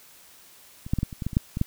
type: clicks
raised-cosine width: 5 ms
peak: -24 / -10 / -13 / -12 / -24 / -18 / -14 / -22 / -7 / -16 / -9 dBFS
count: 11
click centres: 0.865 / 0.935 / 0.987 / 1.031 / 1.128 / 1.222 / 1.266 / 1.332 / 1.369 / 1.571 / 1.614 s
effects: white hiss -52 dBFS RMS until 1.66 s